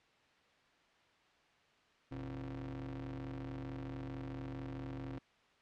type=ring-modulated tone; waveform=35% pulse; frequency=73.42 Hz; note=D2; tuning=in tune; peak=-37 dBFS; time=2.11-5.19 s; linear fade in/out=10 ms; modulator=198 Hz; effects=white hiss -68 dBFS RMS until 5.61 s + low-pass 3000 Hz 12 dB/octave